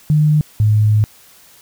sine tone pair in turn, 151.6 / 106.61 Hz, D#3 / G#2, -45 / +46 cents, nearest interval tritone, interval 609 cents, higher first, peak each -9 dBFS, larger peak neither, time 0.1-0.41 / 0.6-1.04 s, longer second, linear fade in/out 0 ms, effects white hiss -46 dBFS RMS until 1.61 s

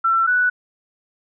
sine tone pair in turn, 1345 / 1480.7 Hz, E6 / F#6, +34 / +1 cents, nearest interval major second, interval 167 cents, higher second, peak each -14 dBFS, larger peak neither, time 0.04-0.27 / 0.27-0.5 s, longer neither, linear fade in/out 10 ms, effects none

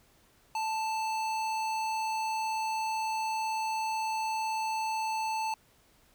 square tone with notch filter, 881 Hz, A5, 2 cents sharp, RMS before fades -32 dBFS, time 0.55-5.54 s, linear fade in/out 2 ms, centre 12000 Hz, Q 0.98, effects pink hiss -64 dBFS RMS until 6.14 s

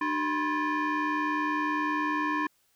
sine tone with frequency modulation, 381.4 Hz, G4, 47 cents flat, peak -24 dBFS, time 0.01-2.47 s, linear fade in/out 5 ms, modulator 683 Hz, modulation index 2.2, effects tanh soft clip ceiling -23 dBFS + white hiss -69 dBFS RMS until 2.75 s

